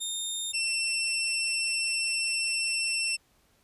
20% pulse tone pair in turn, 3655 / 2695 Hz, A#7 / E7, -35 / +38 cents, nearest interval perfect fourth, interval 527 cents, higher first, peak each -25 / -22 dBFS, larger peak second, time 0-0.53 / 0.53-3.17 s, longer second, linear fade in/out 20 ms, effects pink hiss -66 dBFS RMS until 3.63 s + resampled to 32000 Hz

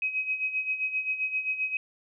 sine tone with tremolo, 2535 Hz, D#7, 32 cents sharp, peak -24 dBFS, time 0.02-1.77 s, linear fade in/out 2 ms, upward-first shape sine, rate 7.6 Hz, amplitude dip 70%, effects none

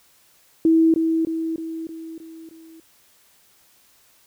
sine tone with echo, 324.8 Hz, E4, 26 cents flat, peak -12 dBFS, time 0.65-0.94 s, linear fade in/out 2 ms, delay 310 ms, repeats 6, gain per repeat -5 dB, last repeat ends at 2.8 s, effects white hiss -57 dBFS RMS until 4.26 s

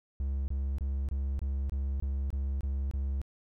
triangle tone bursts, 68.2 Hz, C#2, 28 cents flat, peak -27 dBFS, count 10, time 0.2-3.216 s, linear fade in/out 0 ms, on 280 ms, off 24 ms, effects none

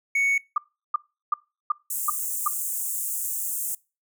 triangle tone, 2222 Hz, C#7, 4 cents sharp, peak -18 dBFS, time 0.15-0.38 s, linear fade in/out 5 ms
sine tone bursts, 1200 Hz, D6, 37 cents sharp, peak -18 dBFS, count 6, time 0.56-2.48 s, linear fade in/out 5 ms, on 20 ms, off 360 ms
pink high-pass noise, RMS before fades -29 dBFS, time 1.9-3.75 s, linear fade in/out 5 ms, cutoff 7200 Hz, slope 48 dB/octave
effects noise-tail reverb RT60 0.3 s tail -24 dB re dry

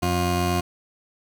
20% pulse tone pair together, 88.6 / 354.4 Hz, F2 / F4, +25 / +25 cents, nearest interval 2 octaves, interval 2400 cents, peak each -18 / -20 dBFS, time 0.02-0.61 s, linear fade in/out 10 ms, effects none

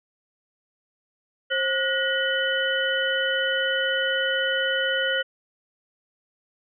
sine tone cluster, 532 / 1454 / 1900 / 3008 Hz, C5 / F#6 / A#6 / F#7, +29 / -31 / +33 / +28 cents, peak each -27 / -25 / -30 / -27 dBFS, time 1.5-5.23 s, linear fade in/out 20 ms, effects none

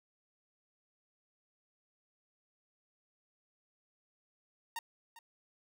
sawtooth tone with echo, 924 Hz, A#5, 16 cents flat, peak -33 dBFS, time 4.76-4.79 s, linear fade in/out 2 ms, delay 400 ms, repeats 1, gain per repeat -15 dB, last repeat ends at 5.19 s, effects none

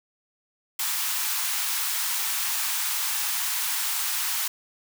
white high-pass noise, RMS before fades -27 dBFS, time 0.79-4.48 s, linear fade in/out 5 ms, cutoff 810 Hz, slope 48 dB/octave, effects none

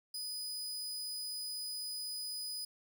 sawtooth tone, 4978 Hz, D#8, in tune, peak -36 dBFS, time 0.14-2.65 s, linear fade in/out 5 ms, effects none

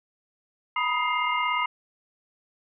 sine tone cluster, 953 / 990 / 1250 / 2107 / 2822 Hz, A#5 / B5 / D#6 / C7 / F7, +38 / +4 / +8 / +12 / +17 cents, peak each -33 / -28 / -28 / -28 / -34 dBFS, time 0.76-1.66 s, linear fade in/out 5 ms, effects none

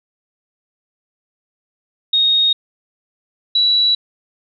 sine tone pair in turn, 3729 / 3926 Hz, A#7 / B7, 0 / -11 cents, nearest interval minor second, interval 89 cents, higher second, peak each -11 dBFS, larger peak neither, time 2.13-2.53 / 3.55-3.95 s, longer neither, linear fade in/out 5 ms, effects none

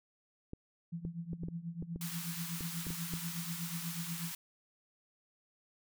clicks, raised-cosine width 3 ms, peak -29 dBFS, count 11, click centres 0.534 / 1.051 / 1.332 / 1.435 / 1.485 / 1.825 / 1.96 / 2.608 / 2.868 / 2.905 / 3.137 s
sine tone with tremolo, 168.7 Hz, E3, 40 cents sharp, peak -35 dBFS, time 0.92-4.32 s, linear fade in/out 10 ms, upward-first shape triangle, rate 8.2 Hz, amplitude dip 90%
white high-pass noise, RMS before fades -43 dBFS, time 2.01-4.35 s, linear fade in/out 2 ms, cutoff 850 Hz, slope 48 dB/octave
effects none

